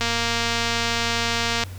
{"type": "click train", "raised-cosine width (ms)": 0.2, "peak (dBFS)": -6, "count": 380, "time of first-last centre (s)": [0.01, 1.637], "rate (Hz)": 233, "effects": ["added 93 Hz sine -33 dBFS peak until 1.78 s", "pink hiss -45 dBFS RMS until 1.78 s"]}